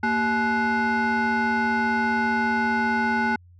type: tone with frequency modulation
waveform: sine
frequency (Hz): 855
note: A5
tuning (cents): -50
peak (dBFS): -17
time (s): 0.03-3.36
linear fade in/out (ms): 5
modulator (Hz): 623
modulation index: 1.4
effects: tanh soft clip ceiling -19 dBFS + added 88 Hz sine -48 dBFS peak until 3.59 s